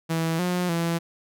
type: tone with pitch steps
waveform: sawtooth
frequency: 163.5 / 179.1 / 168 Hz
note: E3 / F3 / E3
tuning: -14 / +44 / +33 cents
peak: -19 dBFS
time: 0.09-0.99 s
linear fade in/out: 20 ms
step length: 300 ms
effects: none